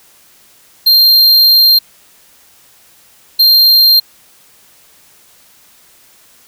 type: tone bursts at uneven times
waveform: square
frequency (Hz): 4186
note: C8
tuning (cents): 0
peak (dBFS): -5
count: 2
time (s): 0.86-1.79 / 3.39-4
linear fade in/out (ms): 10
effects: white hiss -46 dBFS RMS until 6.47 s